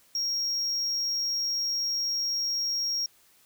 triangle tone, 5588 Hz, F8, in tune, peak -25 dBFS, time 0.15-3.06 s, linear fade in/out 2 ms, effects white hiss -61 dBFS RMS until 3.45 s

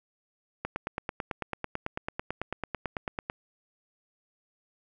click train, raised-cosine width 0.5 ms, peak -16 dBFS, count 25, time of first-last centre 0.65-3.299 s, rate 9.06 Hz, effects none

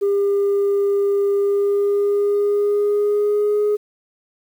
sine tone with pitch glide, 401.2 to 417.3 Hz, G4 to G#4, +40 to +8 cents, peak -13 dBFS, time 0.01-3.77 s, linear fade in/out 20 ms, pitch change +68 cents, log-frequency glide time 1.36-3.62 s, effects tanh soft clip ceiling -13 dBFS + 8-bit

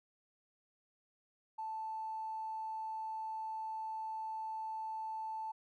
triangle tone with tanh clipping, 880 Hz, A5, in tune, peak -38 dBFS, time 1.58-5.52 s, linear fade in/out 10 ms, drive 2 dB, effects none

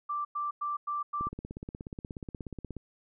sine tone bursts, 1174.7 Hz, D6, in tune, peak -30 dBFS, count 5, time 0.09-1.29 s, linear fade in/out 10 ms, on 160 ms, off 100 ms
click train, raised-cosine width 3 ms, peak -26 dBFS, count 27, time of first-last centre 1.21-2.767 s, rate 16.7 Hz
effects none

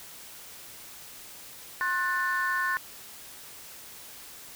sine chord, F# diminished, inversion second, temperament just, 1065.6 / 1480 / 1776 Hz, C6 / F#6 / A6, +31 / 0 / +16 cents, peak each -29 / -29 / -28 dBFS, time 1.81-2.77 s, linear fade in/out 0 ms, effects tanh soft clip ceiling -19 dBFS + white hiss -46 dBFS RMS until 4.55 s

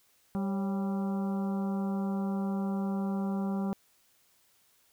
harmonic tone with a mistuned harmonic, 196.2 Hz, G3, 2 cents sharp, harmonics 1 / 2 / 3 / 4 / 5 / 6 / 7, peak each -29 / -41 / -44 / -43 / -48 / -50 / -52 dBFS, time 0.35-3.73 s, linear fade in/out 0 ms, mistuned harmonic 3, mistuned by -92 cents, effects white hiss -67 dBFS RMS until 4.92 s

